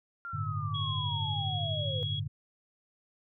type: linear sweep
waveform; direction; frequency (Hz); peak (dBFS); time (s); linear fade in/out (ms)
sine; down; 1396.9 to 482.1; -37; 0.25-2.03; 0
type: chord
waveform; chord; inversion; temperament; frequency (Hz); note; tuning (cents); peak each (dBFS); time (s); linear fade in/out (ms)
sine; G suspended second; none; just; 98 / 110.25 / 147; G2 / A2 / D3; 0 / +4 / +2; -36; 0.33-2.28; 10
type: tone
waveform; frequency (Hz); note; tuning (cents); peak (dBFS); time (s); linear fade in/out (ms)
sine; 3322; G#7; 0; -34; 0.74-2.2; 10
effects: none